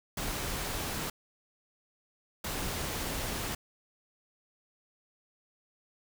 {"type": "noise bursts at uneven times", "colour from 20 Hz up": "pink", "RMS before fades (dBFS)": -35, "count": 2, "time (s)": [[0.17, 1.1], [2.44, 3.55]], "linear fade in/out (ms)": 5, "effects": []}